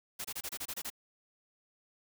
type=noise bursts; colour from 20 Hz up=white; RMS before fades=-39 dBFS; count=9; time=0.19-0.902 s; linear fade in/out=10 ms; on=56 ms; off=26 ms; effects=none